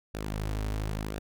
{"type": "tone with flanger", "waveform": "sawtooth", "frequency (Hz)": 52.4, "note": "G#1", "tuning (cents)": 16, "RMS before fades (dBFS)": -33, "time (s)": [0.14, 1.19], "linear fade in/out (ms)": 5, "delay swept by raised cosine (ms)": [0.94, 5.94], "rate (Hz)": 0.96, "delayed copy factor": -0.55, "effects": []}